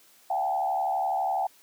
sine tone with frequency modulation, 770 Hz, G5, 31 cents flat, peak -24 dBFS, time 0.3-1.47 s, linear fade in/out 5 ms, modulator 72 Hz, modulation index 1.1, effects white hiss -58 dBFS RMS until 1.62 s + high-pass 150 Hz 12 dB/octave

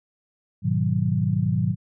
sine chord, G# minor seventh, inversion none, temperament equal, 103.83 / 123.47 / 155.56 / 185 Hz, G#2 / B2 / D#3 / F#3, 0 / 0 / 0 / 0 cents, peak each -25 dBFS, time 0.62-1.76 s, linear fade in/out 50 ms, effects none

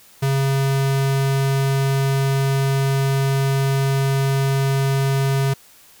square tone, 136.3 Hz, C#3, 29 cents flat, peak -17 dBFS, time 0.22-5.54 s, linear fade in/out 10 ms, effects white hiss -49 dBFS RMS until 6 s

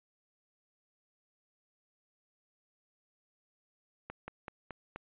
slowing click train, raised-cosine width 0.5 ms, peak -26 dBFS, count 5, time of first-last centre 4.1-4.96 s, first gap 180 ms, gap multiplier 1.12, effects resampled to 8000 Hz

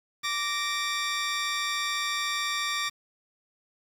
15% pulse tone pair together, 1168 / 1854.1 Hz, D6 / A#6, -10 / -10 cents, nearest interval minor sixth, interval 800 cents, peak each -23 / -25 dBFS, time 0.23-2.9 s, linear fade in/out 20 ms, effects low-pass 9000 Hz 12 dB/octave + 8-bit

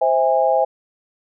sine chord, C augmented, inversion none, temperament just, 523.3 / 654.1 / 817.6 Hz, C5 / E5 / G#5, 0 / -14 / -27 cents, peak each -18 dBFS, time 0.01-0.65 s, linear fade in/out 10 ms, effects none

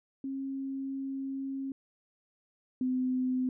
sine tone pair in turn, 270.2 / 255.5 Hz, C#4 / C4, -44 / -41 cents, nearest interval minor second, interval 97 cents, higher first, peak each -33 / -27 dBFS, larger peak second, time 0.24-1.72 / 2.81-3.49 s, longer first, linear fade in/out 2 ms, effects none

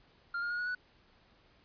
triangle tone with pitch steps, 1396.9 / 1417.2 / 1437.8 / 1458.7 / 1480 Hz, F6 / F6 / F6 / F#6 / F#6, 0 / +25 / +50 / -25 / 0 cents, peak -31 dBFS, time 0.34-0.75 s, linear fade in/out 5 ms, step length 82 ms, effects pink hiss -65 dBFS RMS until 1.64 s + resampled to 11025 Hz

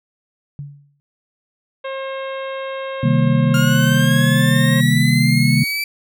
sine tone with exponential decay, 143 Hz, D3, 46 cents flat, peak -24 dBFS, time 0.59-1 s, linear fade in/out 0 ms, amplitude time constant 89 ms
harmonic tone, 536 Hz, C5, 42 cents sharp, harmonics 1 / 2 / 3 / 4 / 5 / 6 / 7, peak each -25 / -31 / -35 / -37 / -39 / -41 / -42 dBFS, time 1.84-4.81 s, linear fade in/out 10 ms
sine chord, C minor seventh, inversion none, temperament equal, 130.81 / 155.56 / 196 / 233.1 Hz, C3 / Eb3 / G3 / Bb3, 0 / 0 / 0 / 0 cents, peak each -16 / -17 / -21 / -18 dBFS, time 3.03-5.64 s, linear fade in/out 5 ms
30% pulse linear sweep, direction up, 1396.9 to 2329 Hz, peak -17 dBFS, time 3.54-5.84 s, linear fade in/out 2 ms
effects none

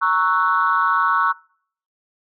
sine chord, F# dominant seventh, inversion first, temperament equal, 932.3 / 1108.7 / 1318.5 / 1480 Hz, A#5 / C#6 / E6 / F#6, 0 / 0 / 0 / 0 cents, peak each -23 / -18 / -20 / -21 dBFS, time 0.01-1.33 s, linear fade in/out 20 ms, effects noise-tail reverb RT60 0.6 s tail -26 dB re dry + tanh soft clip ceiling -6 dBFS

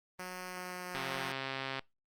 5% pulse tone with pitch glide, 182.6 to 179.98 Hz, F#3 to F#3, -23 to -48 cents, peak -29 dBFS, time 0.19-1.32 s, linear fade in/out 2 ms, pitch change -25 cents, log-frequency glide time 0.45-0.95 s
click train, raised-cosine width 0.3 ms, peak -21 dBFS, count 114, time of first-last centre 0.95-1.793 s, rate 134 Hz
effects noise-tail reverb RT60 0.2 s tail -24 dB re dry + Opus 24 kbps

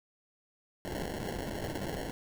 blue noise with sample-and-hold, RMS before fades -37 dBFS, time 0.85-2.11 s, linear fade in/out 0 ms, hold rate 1225 Hz, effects none

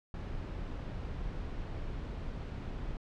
brown noise, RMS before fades -39 dBFS, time 0.14-2.97 s, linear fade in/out 2 ms, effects low-pass 4000 Hz 12 dB/octave

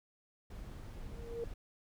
brown noise, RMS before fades -46 dBFS, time 0.5-1.54 s, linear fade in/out 5 ms
sine tone with exponential growth, 466.2 Hz, A#4, in tune, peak -34 dBFS, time 0.93-1.44 s, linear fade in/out 2 ms, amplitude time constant 110 ms
effects none

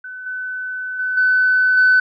sine tone with level steps, 1508 Hz, F#6, 32 cents sharp, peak -29 / -23 / -18 / -11 / -8 dBFS, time 0.04-2 s, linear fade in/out 5 ms, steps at 0.26 / 0.99 / 1.17 / 1.77 s, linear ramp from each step 5 ms, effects tanh soft clip ceiling -6 dBFS

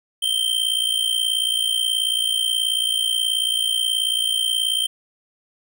square tone with amplitude modulation, 3133 Hz, G7, 2 cents flat, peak -16 dBFS, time 0.22-4.87 s, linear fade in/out 10 ms, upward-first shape sine, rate 58.5 Hz, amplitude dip 75%, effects none

